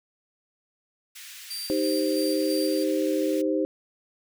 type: high-pass noise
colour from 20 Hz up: pink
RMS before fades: -43 dBFS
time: 1.15-3.42 s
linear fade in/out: 10 ms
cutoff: 1900 Hz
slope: 24 dB/octave
type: tone with tremolo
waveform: sawtooth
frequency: 4699 Hz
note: D8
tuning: in tune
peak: -29 dBFS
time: 1.5-2.84 s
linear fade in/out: 10 ms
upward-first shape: square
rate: 3 Hz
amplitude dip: 40%
type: chord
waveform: sine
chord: C minor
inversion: first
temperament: equal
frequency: 311.1 / 392 / 523.3 Hz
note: Eb4 / G4 / C5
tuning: 0 / 0 / 0 cents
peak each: -25 / -28 / -27 dBFS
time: 1.7-3.65 s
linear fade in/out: 0 ms
effects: none